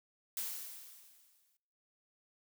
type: noise with exponential decay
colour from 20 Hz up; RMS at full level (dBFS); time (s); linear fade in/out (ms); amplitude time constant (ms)
blue; -37; 0.37-1.57; 2; 260
effects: noise-tail reverb RT60 1.0 s tail -25 dB re dry